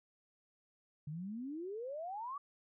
sine exponential sweep, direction up, 143 to 1170 Hz, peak -40 dBFS, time 1.07-2.38 s, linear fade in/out 5 ms, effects none

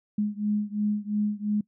sine beating tone pair, 207.7 / 210.6 Hz, G#3 / G#3, 0 / +24 cents, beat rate 2.9 Hz, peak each -27 / -28 dBFS, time 0.18-1.61 s, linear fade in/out 5 ms, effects noise-tail reverb RT60 0.1 s tail -22 dB re dry

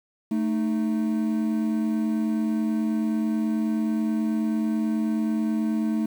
triangle tone pair together, 220.7 / 310 Hz, A3 / D#4, +5 / -6 cents, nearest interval tritone, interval 589 cents, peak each -21 / -26 dBFS, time 0.31-6.06 s, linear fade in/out 5 ms, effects 8-bit

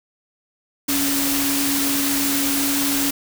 sine tone in noise, 279.7 Hz, C#4, 16 cents sharp, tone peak -22 dBFS, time 0.88-3.11 s, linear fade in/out 10 ms, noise white, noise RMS -22 dBFS, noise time 0.88-3.11 s, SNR -3 dB, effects none

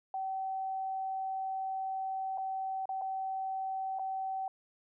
sine tone with dropouts, 766 Hz, G5, 40 cents flat, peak -33 dBFS, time 0.14-4.48 s, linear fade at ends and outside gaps 2 ms, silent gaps 2.376-2.381 / 2.856-2.891 / 3.014-3.018 / 3.988-3.994 s, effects none

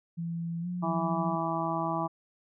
sine tone with pitch glide, 168 to 177.99 Hz, E3 to F3, +33 to +33 cents, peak -31 dBFS, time 0.17-1.36 s, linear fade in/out 20 ms, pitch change +100 cents, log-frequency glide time 0.61-0.67 s
harmonic tone, 164.81 Hz, E3, in tune, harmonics 1 / 2 / 4 / 5 / 6 / 7, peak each -35 / -35 / -35 / -35 / -35 / -35 dBFS, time 0.82-2.08 s, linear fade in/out 20 ms
effects none

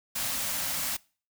white band-stop noise, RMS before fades -31 dBFS, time 0.15-0.97 s, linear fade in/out 10 ms, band 310 to 500 Hz, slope 96 dB/octave, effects noise-tail reverb RT60 0.4 s tail -24 dB re dry

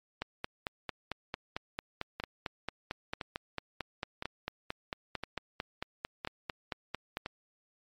two click trains, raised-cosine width 0.3 ms, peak -18 / -20 dBFS, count 32 / 6, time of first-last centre 0.22-7.171 / 2.2-7.261 s, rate 4.46 / 0.988 Hz, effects MP3 64 kbps

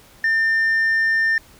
sine tone with tanh clipping, 1800 Hz, A6, 39 cents sharp, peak -16 dBFS, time 0.24-1.38 s, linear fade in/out 2 ms, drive 2 dB, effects pink hiss -49 dBFS RMS until 1.59 s

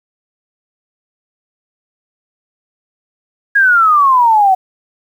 sine exponential sweep, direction down, 1661.2 to 740 Hz, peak -6 dBFS, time 3.55-4.55 s, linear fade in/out 10 ms, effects 7-bit

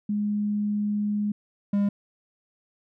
sine / triangle tone pair in turn, 207.7 / 202.1 Hz, G#3 / G#3, 0 / -47 cents, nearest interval unison, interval 47 cents, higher first, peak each -23 / -18 dBFS, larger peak second, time 0.09-1.32 / 1.73-1.89 s, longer first, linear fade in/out 5 ms, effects none

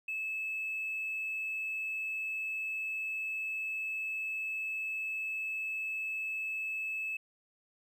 sine tone with hard clipping, 2605 Hz, E7, 21 cents flat, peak -34 dBFS, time 0.08-7.17 s, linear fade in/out 5 ms, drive 1 dB, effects none

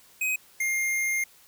square tone pair in turn, 2520 / 2119 Hz, D#7 / C7, +21 / +21 cents, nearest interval minor third, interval 300 cents, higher first, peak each -25 dBFS, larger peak neither, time 0.21-0.36 / 0.6-1.24 s, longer second, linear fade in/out 5 ms, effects white hiss -56 dBFS RMS until 1.47 s

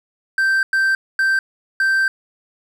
triangle tone bursts at uneven times, 1563 Hz, G6, 6 cents flat, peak -12 dBFS, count 4, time 0.38-0.63 / 0.73-0.95 / 1.19-1.39 / 1.8-2.08 s, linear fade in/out 2 ms, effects none

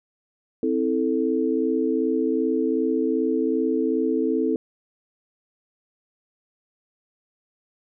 sine chord, A minor, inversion first, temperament equal with one note detuned, 261.6 / 324.2 / 440 Hz, C4 / E4 / A4, 0 / -29 / 0 cents, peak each -24 dBFS, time 0.63-4.56 s, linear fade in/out 2 ms, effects none

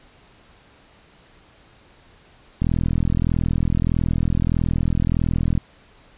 click train, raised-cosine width 5 ms, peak -8 dBFS, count 124, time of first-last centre 2.62-5.577 s, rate 41.6 Hz, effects pink hiss -52 dBFS RMS until 6.17 s + resampled to 8000 Hz

